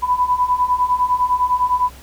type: beating tone pair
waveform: sine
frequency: 987.8 / 997.7 Hz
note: B5 / B5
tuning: 0 / +17 cents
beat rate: 9.9 Hz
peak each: -19 / -16 dBFS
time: 0.02-1.9 s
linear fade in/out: 20 ms
effects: added 65 Hz sine -39 dBFS peak until 2.02 s + pink hiss -43 dBFS RMS until 2.02 s